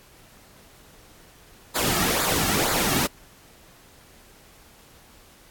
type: noise with flanger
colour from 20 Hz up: pink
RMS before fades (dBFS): -23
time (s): 1.75-3.07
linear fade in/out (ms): 10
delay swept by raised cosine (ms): 0.34 to 2.04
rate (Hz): 2.1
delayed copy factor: -0.7
effects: pink hiss -52 dBFS RMS until 5.5 s + AAC 64 kbps